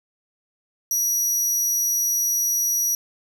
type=tone; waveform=sawtooth; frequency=5800 Hz; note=F#8; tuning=35 cents flat; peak=-17 dBFS; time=0.91-2.95 s; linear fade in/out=2 ms; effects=none